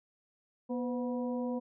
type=harmonic tone with a mistuned harmonic; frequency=242.8 Hz; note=B3; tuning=29 cents flat; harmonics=1 / 2 / 3 / 4; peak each=-33 / -37 / -47 / -46 dBFS; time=0.69-1.6 s; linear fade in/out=20 ms; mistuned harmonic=2; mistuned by=+67 cents; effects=none